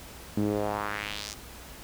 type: tone with band-pass filter sweep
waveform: sawtooth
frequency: 103.83 Hz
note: G#2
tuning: in tune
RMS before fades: -31 dBFS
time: 0.37-1.34 s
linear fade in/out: 5 ms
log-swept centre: 240 to 6600 Hz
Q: 2
effects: added 60 Hz sine -51 dBFS peak until 1.83 s + pink hiss -46 dBFS RMS until 1.83 s